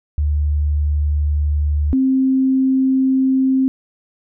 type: tone pair in turn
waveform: sine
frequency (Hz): 74 / 263.7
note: D2 / C4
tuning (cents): +14 / +14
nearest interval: octave + minor seventh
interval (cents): 2200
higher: second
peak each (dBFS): -14 / -12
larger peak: second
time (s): 0.18-1.93 / 1.93-3.68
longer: neither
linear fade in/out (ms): 0
effects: none